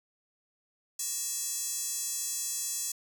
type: tone with high-pass filter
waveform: square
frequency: 372.1 Hz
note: F#4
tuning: 10 cents sharp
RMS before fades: -34 dBFS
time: 0.99-2.92 s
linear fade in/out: 5 ms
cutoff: 7100 Hz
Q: 2.6
effects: none